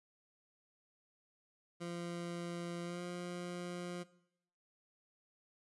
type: tone with pitch glide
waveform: 20% pulse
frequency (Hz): 172.5 to 176.53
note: F3 to F3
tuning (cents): -21 to +19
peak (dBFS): -36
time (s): 1.8-4.04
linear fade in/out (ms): 20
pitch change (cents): +40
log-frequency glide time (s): 2.83-3.02
effects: noise-tail reverb RT60 0.7 s tail -18 dB re dry + resampled to 24000 Hz